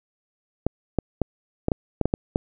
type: clicks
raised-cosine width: 2 ms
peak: -7 dBFS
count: 9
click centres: 0.666 / 0.987 / 1.217 / 1.684 / 1.718 / 2.013 / 2.056 / 2.139 / 2.359 s
effects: none